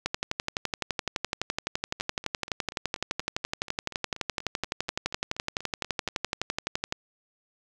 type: two click trains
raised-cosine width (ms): 0.2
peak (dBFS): -10 / -23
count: 82 / 18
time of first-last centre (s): 0.06-6.924 / 2-6.087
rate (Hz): 11.8 / 4.16
effects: none